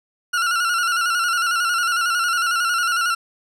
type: tone with vibrato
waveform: 40% pulse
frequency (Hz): 1399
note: F6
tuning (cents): +3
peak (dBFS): -17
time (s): 0.33-3.15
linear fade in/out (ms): 10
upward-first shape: square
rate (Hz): 11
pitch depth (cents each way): 52
effects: low-pass 11000 Hz 12 dB/octave